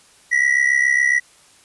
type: ring-modulated tone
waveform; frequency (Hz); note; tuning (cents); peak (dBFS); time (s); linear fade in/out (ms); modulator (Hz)
triangle; 1943; B6; -29; -9; 0.31-1.2; 20; 33.6
effects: white hiss -51 dBFS RMS until 1.64 s + resampled to 24000 Hz